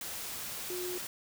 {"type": "tone in noise", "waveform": "sine", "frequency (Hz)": 360, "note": "F#4", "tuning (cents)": -47, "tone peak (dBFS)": -36, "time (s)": [0.7, 0.98], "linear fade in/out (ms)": 2, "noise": "white", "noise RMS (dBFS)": -40, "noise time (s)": [0.01, 1.07], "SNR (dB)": 1, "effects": []}